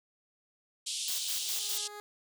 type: band-pass noise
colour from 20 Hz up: pink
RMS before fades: -36 dBFS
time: 0.86-1.88 s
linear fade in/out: 10 ms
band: 3000 to 9700 Hz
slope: 48 dB/octave
type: tone with exponential growth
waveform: 15% pulse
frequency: 415.5 Hz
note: G#4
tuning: 1 cent sharp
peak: -35 dBFS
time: 0.98-2 s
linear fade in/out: 0 ms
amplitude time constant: 220 ms
type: noise with tremolo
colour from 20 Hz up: blue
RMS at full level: -36 dBFS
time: 1.08-1.78 s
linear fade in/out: 2 ms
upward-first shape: square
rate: 4.9 Hz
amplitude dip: 65%
effects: none